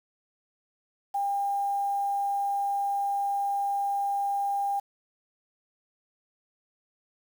sine tone with quantisation, 801 Hz, G5, 37 cents sharp, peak -25 dBFS, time 1.14-4.8 s, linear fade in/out 10 ms, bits 8, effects none

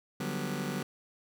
sawtooth chord, G major seventh, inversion second, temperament just, 147 / 183.75 / 196 / 245 Hz, D3 / F#3 / G3 / B3, +2 / -12 / 0 / -14 cents, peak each -34 dBFS, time 0.2-0.83 s, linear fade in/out 5 ms, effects none

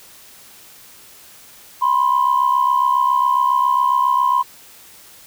sine tone pair together, 987.8 / 1055.1 Hz, B5 / C6, 0 / +14 cents, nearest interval minor second, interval 114 cents, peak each -15 dBFS, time 1.81-4.43 s, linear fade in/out 20 ms, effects tanh soft clip ceiling -7 dBFS + white hiss -44 dBFS RMS until 5.26 s

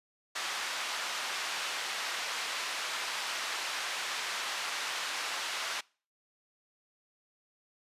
pink band-pass noise, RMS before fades -36 dBFS, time 0.35-5.81 s, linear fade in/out 10 ms, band 1100 to 5800 Hz, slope 12 dB/octave, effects noise-tail reverb RT60 0.4 s tail -25 dB re dry + resampled to 32000 Hz

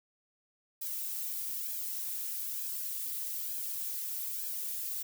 violet noise with flanger, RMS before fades -37 dBFS, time 0.81-5.03 s, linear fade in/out 10 ms, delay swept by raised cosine 1.2 to 3.3 ms, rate 1.1 Hz, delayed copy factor +0.95, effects none

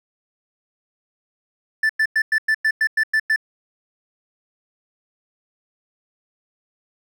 triangle tone bursts, 1760 Hz, A6, in tune, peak -13 dBFS, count 10, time 1.83-3.361 s, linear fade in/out 5 ms, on 64 ms, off 99 ms, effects none

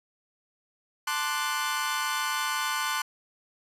sawtooth chord, D dominant seventh, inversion second, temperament equal, 880 / 1046.5 / 1174.7 / 1480 Hz, A5 / C6 / D6 / F#6, 0 / 0 / 0 / 0 cents, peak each -31 / -28 / -30 / -28 dBFS, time 1.07-3.02 s, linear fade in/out 5 ms, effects resampled to 32000 Hz

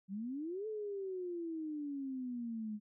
sine exponential two-way sweep, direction up then down, 185 to 439.4 to 207.6 Hz, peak -38 dBFS, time 0.08-2.8 s, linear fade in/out 50 ms, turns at 0.67 s, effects none

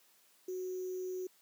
sine tone with sample-and-hold, 368.6 Hz, F#4, 7 cents flat, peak -36 dBFS, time 0.48-1.27 s, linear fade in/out 5 ms, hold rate 6300 Hz, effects white hiss -67 dBFS RMS until 1.41 s + high-pass 200 Hz 12 dB/octave

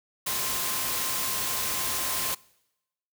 sine tone in noise, 1050 Hz, C6, 6 cents sharp, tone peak -39 dBFS, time 0.26-2.35 s, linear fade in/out 10 ms, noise white, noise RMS -29 dBFS, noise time 0.26-2.35 s, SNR -13 dB, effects noise-tail reverb RT60 0.9 s tail -24 dB re dry

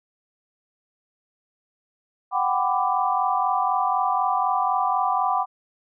sine chord, G major seventh, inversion third, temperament equal with one note detuned, 740 / 784 / 998.7 / 1174.7 Hz, F#5 / G5 / B5 / D6, 0 / 0 / +19 / 0 cents, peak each -25 dBFS, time 2.31-5.46 s, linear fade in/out 50 ms, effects none

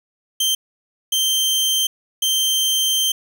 sawtooth tone bursts at uneven times, 3136 Hz, G7, in tune, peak -13 dBFS, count 3, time 0.4-0.55 / 1.12-1.87 / 2.22-3.12 s, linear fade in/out 5 ms, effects none

